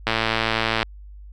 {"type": "click train", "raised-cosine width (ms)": 0.3, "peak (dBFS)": -4, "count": 86, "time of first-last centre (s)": [0.07, 0.829], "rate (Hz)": 112, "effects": ["added 50 Hz sine -38 dBFS peak until 1.32 s"]}